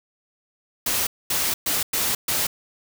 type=noise bursts at uneven times; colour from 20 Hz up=white; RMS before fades=-23 dBFS; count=5; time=0.86-1.07 / 1.3-1.54 / 1.66-1.83 / 1.93-2.15 / 2.28-2.47 s; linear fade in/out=5 ms; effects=none

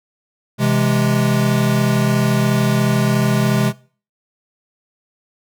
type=chord; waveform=square; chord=C augmented; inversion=none; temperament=equal; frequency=130.81 / 164.81 / 207.7 Hz; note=C3 / E3 / G#3; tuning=0 / 0 / 0 cents; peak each=-17 / -23 / -18 dBFS; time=0.58-3.73 s; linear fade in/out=50 ms; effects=noise-tail reverb RT60 0.4 s tail -20 dB re dry

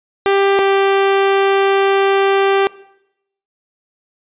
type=tone pair in turn; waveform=sawtooth; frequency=394.7 / 392.2 Hz; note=G4 / G4; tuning=+12 / +1 cents; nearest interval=unison; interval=11 cents; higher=first; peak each=-7 dBFS; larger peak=neither; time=0.26-0.59 / 0.59-2.67 s; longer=second; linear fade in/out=0 ms; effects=noise-tail reverb RT60 0.8 s tail -20 dB re dry + resampled to 8000 Hz

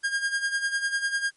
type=tone with tremolo; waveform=45% pulse; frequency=1617 Hz; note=G#6; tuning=47 cents flat; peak=-22 dBFS; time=0.03-1.31 s; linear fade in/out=20 ms; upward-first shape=sine; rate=10 Hz; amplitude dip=70%; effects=white hiss -64 dBFS RMS until 1.36 s + MP3 48 kbps

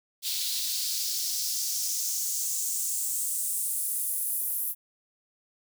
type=noise with high-pass filter sweep; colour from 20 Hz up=white; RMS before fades=-30 dBFS; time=0.22-4.75 s; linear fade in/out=50 ms; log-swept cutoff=3800 to 12000 Hz; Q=2.5; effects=none

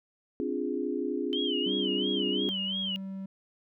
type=chord; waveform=sine; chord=D half-diminished seventh; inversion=third; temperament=equal with one note detuned; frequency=261.6 / 293.7 / 349.2 / 413.6 Hz; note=C4 / D4 / F4 / Ab4; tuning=0 / 0 / 0 / -7 cents; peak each=-34 dBFS; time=0.4-2.49 s; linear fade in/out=0 ms
type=tone with vibrato; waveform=sine; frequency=3064 Hz; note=G7; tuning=40 cents flat; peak=-30 dBFS; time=1.33-2.96 s; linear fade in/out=0 ms; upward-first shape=sine; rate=2.9 Hz; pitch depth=130 cents each way
type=tone with pitch glide; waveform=triangle; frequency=194.4 to 192.83 Hz; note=G3 to G3; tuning=-14 to -28 cents; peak=-33 dBFS; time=1.66-3.26 s; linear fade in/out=5 ms; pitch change=-14 cents; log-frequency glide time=2.19-2.97 s
effects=none

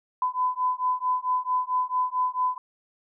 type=beating tone pair; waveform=sine; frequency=1005 / 1009.5 Hz; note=B5 / B5; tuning=+30 / +38 cents; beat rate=4.5 Hz; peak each=-26 dBFS; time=0.22-2.58 s; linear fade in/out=2 ms; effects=none

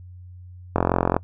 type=click train; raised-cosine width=1 ms; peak=-4 dBFS; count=19; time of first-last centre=0.76-1.165 s; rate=44.4 Hz; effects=noise-tail reverb RT60 0.1 s tail -23 dB re dry + added 90 Hz sine -39 dBFS peak until 1.23 s

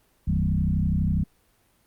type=tone with frequency modulation; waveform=sine; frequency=123.47 Hz; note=B2; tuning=in tune; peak=-20 dBFS; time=0.27-1.24 s; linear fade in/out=10 ms; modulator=32.2 Hz; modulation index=2.6; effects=pink hiss -64 dBFS RMS until 1.86 s + Opus 32 kbps

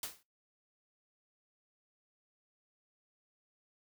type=noise with exponential decay; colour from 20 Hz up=white; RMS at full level=-36 dBFS; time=0.03-0.23 s; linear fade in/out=2 ms; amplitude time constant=43 ms; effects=noise-tail reverb RT60 0.2 s tail -20 dB re dry

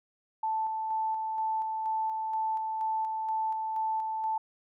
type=tone with tremolo; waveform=sine; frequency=880 Hz; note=A5; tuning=in tune; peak=-27 dBFS; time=0.43-4.38 s; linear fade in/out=5 ms; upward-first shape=square; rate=2.1 Hz; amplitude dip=30%; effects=none

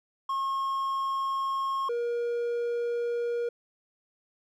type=tone pair in turn; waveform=triangle; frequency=1082 / 474.8 Hz; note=C#6 / A#4; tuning=-42 / +32 cents; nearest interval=octave + major second; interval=1426 cents; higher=first; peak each=-25 dBFS; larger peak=neither; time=0.29-1.89 / 1.89-3.49 s; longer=neither; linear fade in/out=5 ms; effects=none

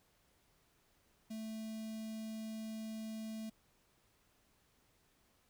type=tone with notch filter; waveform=square; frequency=220 Hz; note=A3; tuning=in tune; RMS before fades=-44 dBFS; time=1.3-3.5 s; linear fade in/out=10 ms; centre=1300 Hz; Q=0.5; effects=pink hiss -73 dBFS RMS until 5.49 s

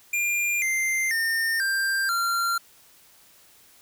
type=tone with pitch steps; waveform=square; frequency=2400 / 2089 / 1818.9 / 1583.4 / 1378.4 Hz; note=D7 / C7 / A#6 / G6 / F6; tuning=+37 / -3 / -43 / +17 / -23 cents; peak=-23 dBFS; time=0.13-2.58 s; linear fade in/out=5 ms; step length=490 ms; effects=white hiss -55 dBFS RMS until 3.81 s

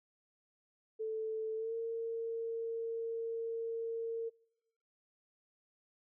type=tone with pitch glide; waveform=sine; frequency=440 to 457.1 Hz; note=A4 to A#4; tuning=0 to -34 cents; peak=-35 dBFS; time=0.99-4.3 s; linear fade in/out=20 ms; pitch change=+66 cents; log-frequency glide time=1.56-1.74 s; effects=noise-tail reverb RT60 1.0 s tail -26 dB re dry

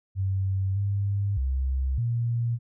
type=tone with pitch steps; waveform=sine; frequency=96 / 100.1 / 65.9 / 117.8 Hz; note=G2 / G2 / C2 / A#2; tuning=-36 / +37 / +13 / +19 cents; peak=-23 dBFS; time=0.15-2.59 s; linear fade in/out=50 ms; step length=610 ms; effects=none

